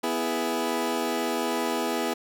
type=chord; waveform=20% pulse; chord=E major; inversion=second; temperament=equal; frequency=246.9 / 329.6 / 415.3 Hz; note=B3 / E4 / G#4; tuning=0 / 0 / 0 cents; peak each=-25 dBFS; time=0.03-2.14 s; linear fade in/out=10 ms; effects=none